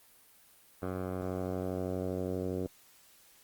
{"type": "tone with low-pass filter sweep", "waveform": "10% pulse", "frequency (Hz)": 92.5, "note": "F#2", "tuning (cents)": 0, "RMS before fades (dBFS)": -35, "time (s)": [0.82, 2.67], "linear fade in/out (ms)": 5, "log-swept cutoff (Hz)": [1100, 460], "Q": 1.6, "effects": ["white hiss -61 dBFS RMS until 3.43 s", "Opus 32 kbps"]}